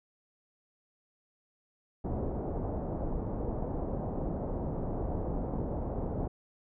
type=low-pass noise; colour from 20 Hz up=pink; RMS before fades=-34 dBFS; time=2.04-6.28 s; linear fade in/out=10 ms; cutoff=760 Hz; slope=24 dB/octave; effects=none